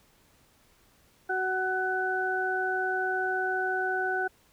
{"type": "harmonic tone", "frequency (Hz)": 373.8, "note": "F#4", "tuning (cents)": 18, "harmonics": [1, 2, 4], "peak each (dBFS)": [-32, -31, -29], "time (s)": [1.29, 4.28], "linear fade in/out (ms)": 10, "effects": ["pink hiss -63 dBFS RMS until 4.52 s"]}